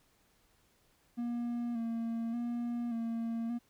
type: tone with vibrato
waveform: triangle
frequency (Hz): 233.8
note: A#3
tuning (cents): +5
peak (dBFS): -31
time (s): 1.17-3.59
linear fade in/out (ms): 20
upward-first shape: square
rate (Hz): 0.86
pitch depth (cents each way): 32
effects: pink hiss -70 dBFS RMS until 3.69 s